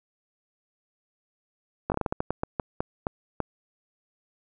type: slowing click train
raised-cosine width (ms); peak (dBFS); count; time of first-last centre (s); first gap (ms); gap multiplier
1; -12; 14; 1.9-3.403; 19; 1.27
effects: none